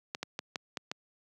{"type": "clicks", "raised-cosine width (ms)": 0.2, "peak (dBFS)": -17, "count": 6, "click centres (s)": [0.149, 0.23, 0.391, 0.558, 0.772, 0.915], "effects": ["high-pass 150 Hz 12 dB/octave"]}